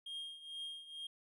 triangle tone with tremolo, 3229 Hz, G#7, 49 cents flat, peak -39 dBFS, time 0.06-1.07 s, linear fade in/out 5 ms, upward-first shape triangle, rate 2.2 Hz, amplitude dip 80%, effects none

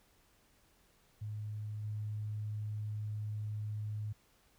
sine tone with level steps, 106.1 Hz, G#2, 38 cents sharp, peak -38 / -36 dBFS, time 1.21-4.13 s, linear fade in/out 10 ms, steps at 1.83 s, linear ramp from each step 20 ms, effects pink hiss -69 dBFS RMS until 4.58 s

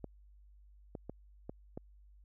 clicks, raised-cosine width 2 ms, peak -28 dBFS, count 5, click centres 0.043 / 0.952 / 1.096 / 1.495 / 1.775 s, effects added 50 Hz sine -57 dBFS peak until 2.24 s

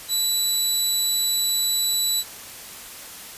20% pulse tone, 3951 Hz, B7, in tune, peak -14 dBFS, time 0.08-2.24 s, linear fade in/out 50 ms, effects white hiss -39 dBFS RMS until 3.37 s + resampled to 32000 Hz

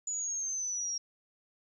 sine exponential sweep, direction down, 6950 to 5588 Hz, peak -32 dBFS, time 0.07-0.98 s, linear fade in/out 5 ms, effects none

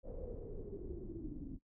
brown noise with low-pass filter sweep, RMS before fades -45 dBFS, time 0.03-1.59 s, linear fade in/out 50 ms, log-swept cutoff 540 to 270 Hz, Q 9.7, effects noise-tail reverb RT60 0.1 s tail -19 dB re dry

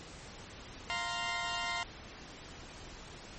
15% pulse chord, F suspended fourth, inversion none, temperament equal, 698.5 / 932.3 / 1046.5 Hz, F5 / Bb5 / C6, 0 / 0 / 0 cents, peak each -32 dBFS, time 0.9-1.83 s, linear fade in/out 0 ms, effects pink hiss -49 dBFS RMS until 3.38 s + MP3 32 kbps

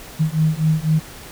sine beating tone pair, 155.2 / 159.2 Hz, D#3 / D#3, -4 / +40 cents, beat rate 4 Hz, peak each -18 dBFS, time 0.19-1 s, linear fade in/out 20 ms, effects pink hiss -38 dBFS RMS until 1.31 s

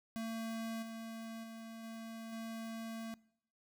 square tone with level steps, 225.7 Hz, A3, 44 cents sharp, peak -39 / -44 / -47 / -45 / -42 dBFS, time 0.16-3.14 s, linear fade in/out 0 ms, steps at 0.82 / 1.43 / 1.83 / 2.32 s, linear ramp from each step 10 ms, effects noise-tail reverb RT60 0.7 s tail -22 dB re dry

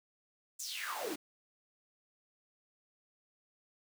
pink noise with high-pass filter sweep, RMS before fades -40 dBFS, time 0.59-1.16 s, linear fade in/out 10 ms, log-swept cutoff 7700 to 260 Hz, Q 5.2, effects none

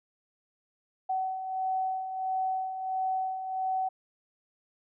sine beating tone pair, 754 / 755.5 Hz, F#5 / F#5, +32 / +36 cents, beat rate 1.5 Hz, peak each -37 / -29 dBFS, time 1.09-3.89 s, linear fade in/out 10 ms, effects none

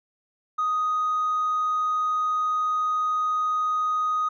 sine tone with hard clipping, 1247 Hz, D#6, 3 cents sharp, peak -22 dBFS, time 0.58-4.29 s, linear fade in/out 10 ms, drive 1 dB, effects resampled to 16000 Hz

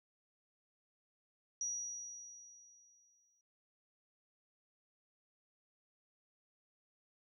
sine tone with exponential decay, 5790 Hz, F#8, 38 cents flat, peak -35 dBFS, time 1.61-3.41 s, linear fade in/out 2 ms, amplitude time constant 390 ms, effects none

